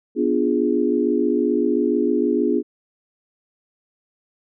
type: chord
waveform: sine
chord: B diminished seventh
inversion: none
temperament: equal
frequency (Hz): 246.9 / 293.7 / 349.2 / 415.3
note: B3 / D4 / F4 / Ab4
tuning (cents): 0 / 0 / 0 / 0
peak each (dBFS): -22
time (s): 0.15-2.63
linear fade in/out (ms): 50
effects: none